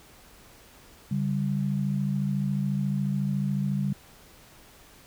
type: tone pair together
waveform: sine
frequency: 141.96 / 196 Hz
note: C#3 / G3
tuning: +42 / 0 cents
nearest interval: tritone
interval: 558 cents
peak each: -27 dBFS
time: 1.11-3.93 s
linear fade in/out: 5 ms
effects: pink hiss -53 dBFS RMS until 5.06 s